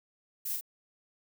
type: noise with echo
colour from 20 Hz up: violet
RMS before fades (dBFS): -35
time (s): 0.45-0.57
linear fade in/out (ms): 10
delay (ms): 41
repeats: 1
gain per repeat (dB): -3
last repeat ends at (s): 0.611
effects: none